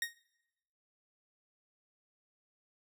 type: tone with exponential decay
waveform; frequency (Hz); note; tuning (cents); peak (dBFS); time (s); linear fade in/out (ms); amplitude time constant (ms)
sawtooth; 1864.7; A#6; 0; -26; 0.02-0.15; 2; 28
effects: noise-tail reverb RT60 1.0 s tail -23 dB re dry